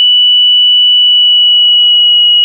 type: tone with pitch glide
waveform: sine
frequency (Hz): 2960 to 2909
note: F#7 to F#7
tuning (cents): 0 to -30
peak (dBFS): -3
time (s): 0-2.44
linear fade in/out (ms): 0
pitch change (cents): -30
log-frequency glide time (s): 0.95-2.26
effects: none